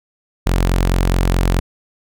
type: tone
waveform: sawtooth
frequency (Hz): 44.72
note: F1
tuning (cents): +42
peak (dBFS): -9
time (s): 0.46-1.6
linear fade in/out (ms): 10
effects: none